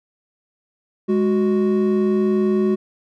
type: tone pair together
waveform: triangle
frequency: 207.8 / 370 Hz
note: G#3 / F#4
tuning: +1 / 0 cents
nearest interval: minor seventh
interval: 999 cents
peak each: -16 dBFS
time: 1.08-2.76 s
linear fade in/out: 20 ms
effects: none